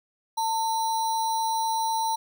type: tone with sample-and-hold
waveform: sine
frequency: 896 Hz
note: A5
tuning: 31 cents sharp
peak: -23 dBFS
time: 0.37-2.16 s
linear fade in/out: 10 ms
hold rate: 4900 Hz
effects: none